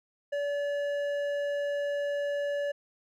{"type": "tone with hard clipping", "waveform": "sine", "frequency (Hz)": 574, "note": "D5", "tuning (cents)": -40, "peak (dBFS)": -30, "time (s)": [0.32, 2.72], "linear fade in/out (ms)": 10, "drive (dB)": 8, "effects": []}